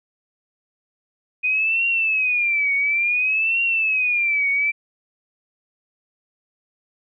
sine tone with vibrato, 2479 Hz, D#7, 7 cents flat, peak -17 dBFS, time 1.43-4.72 s, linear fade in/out 20 ms, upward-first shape triangle, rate 0.57 Hz, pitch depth 190 cents each way, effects none

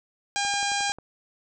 harmonic tone, 806 Hz, G5, 48 cents sharp, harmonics 1 / 2 / 3 / 4 / 5 / 6 / 7 / 8 / 9 / 10, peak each -28 / -31 / -33 / -34 / -35 / -36 / -36 / -37 / -38 / -38 dBFS, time 0.36-0.92 s, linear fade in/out 0 ms
click train, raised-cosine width 1 ms, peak -28 dBFS, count 7, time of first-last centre 0.45-0.986 s, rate 11.2 Hz
effects none

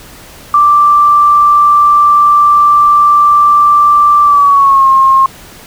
sine tone with pitch glide, 1174.7 to 1071 Hz, D6 to C6, 0 to +40 cents, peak -3 dBFS, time 0.54-5.26 s, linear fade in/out 2 ms, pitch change -160 cents, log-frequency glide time 4.23-4.88 s, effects pink hiss -34 dBFS RMS until 5.66 s

